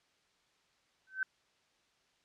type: tone with exponential growth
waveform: sine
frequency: 1536 Hz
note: G6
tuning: 36 cents flat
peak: -27 dBFS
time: 1.07-1.23 s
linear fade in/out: 2 ms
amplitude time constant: 34 ms
effects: white hiss -72 dBFS RMS until 2.24 s + low-pass 5000 Hz 12 dB/octave